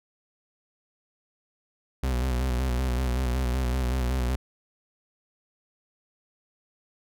40% pulse tone with vibrato, 63 Hz, B1, 35 cents sharp, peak -23 dBFS, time 2.03-4.36 s, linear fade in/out 5 ms, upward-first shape square, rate 5.3 Hz, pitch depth 53 cents each way, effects none

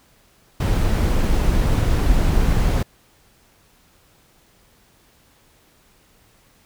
brown noise, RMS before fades -17 dBFS, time 0.6-2.83 s, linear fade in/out 5 ms, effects pink hiss -56 dBFS RMS until 6.65 s

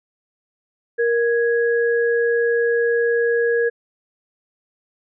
sine tone pair together, 469.3 / 1661 Hz, A#4 / G#6, +12 / 0 cents, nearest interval octave + minor seventh, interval 2188 cents, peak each -16 / -23 dBFS, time 0.98-3.7 s, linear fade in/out 20 ms, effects none

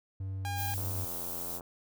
triangle tone with pitch glide, 96 to 95.34 Hz, G2 to G2, -36 to -48 cents, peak -32 dBFS, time 0.2-1.05 s, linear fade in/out 5 ms, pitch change -12 cents, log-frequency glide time 0.39-0.46 s
sawtooth tone, 809 Hz, G#5, 46 cents flat, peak -32 dBFS, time 0.45-0.74 s, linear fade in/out 0 ms
violet noise, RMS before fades -38 dBFS, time 0.55-1.61 s, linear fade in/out 50 ms
click train, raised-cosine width 1 ms, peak -31 dBFS, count 73, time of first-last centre 0.78-1.609 s, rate 86.9 Hz
effects none

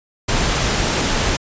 pink noise, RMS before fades -18 dBFS, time 0.28-1.37 s, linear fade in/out 10 ms, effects resampled to 16000 Hz

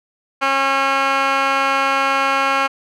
15% pulse tone with band-pass filter, 272.2 Hz, C#4, 31 cents flat, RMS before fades -17 dBFS, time 0.41-2.68 s, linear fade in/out 20 ms, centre 1700 Hz, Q 2.5, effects none

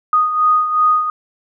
sine beating tone pair, 1240 / 1242.7 Hz, D#6 / D#6, -6 / -3 cents, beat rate 2.7 Hz, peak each -12 / -19 dBFS, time 0.13-1.1 s, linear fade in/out 2 ms, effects none

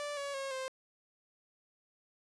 sawtooth tone with pitch steps, 584 / 563.5 / 543.6 / 524.5 Hz, D5 / C#5 / C#5 / C5, -10 / +28 / -34 / +4 cents, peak -33 dBFS, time 0-0.68 s, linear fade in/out 0 ms, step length 170 ms, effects resampled to 22050 Hz + 10-bit

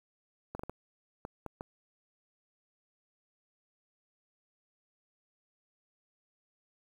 clicks, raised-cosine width 1 ms, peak -25 dBFS, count 7, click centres 0.55 / 0.594 / 0.635 / 0.696 / 1.251 / 1.463 / 1.609 s, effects 9-bit

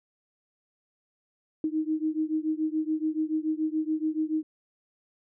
sine beating tone pair, 309.8 / 316.8 Hz, D#4 / D#4, -7 / +31 cents, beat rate 7 Hz, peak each -28 / -29 dBFS, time 1.64-4.43 s, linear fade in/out 2 ms, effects none

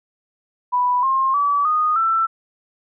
sine tone with pitch steps, 987.8 / 1064.8 / 1147.9 / 1237.4 / 1333.9 Hz, B5 / C6 / D6 / D#6 / E6, 0 / +30 / -40 / -10 / +20 cents, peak -15 dBFS, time 0.72-2.27 s, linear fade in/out 20 ms, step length 310 ms, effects none

